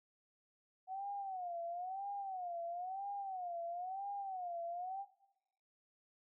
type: tone with vibrato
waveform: sine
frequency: 740 Hz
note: F#5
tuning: in tune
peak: -40 dBFS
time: 0.87-5.06 s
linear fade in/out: 50 ms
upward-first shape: sine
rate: 1 Hz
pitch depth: 150 cents each way
effects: noise-tail reverb RT60 0.9 s tail -19 dB re dry